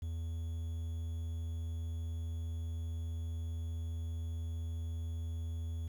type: tone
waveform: triangle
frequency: 82.41 Hz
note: E2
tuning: in tune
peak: -34 dBFS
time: 0.02-5.88 s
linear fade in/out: 5 ms
effects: 10-bit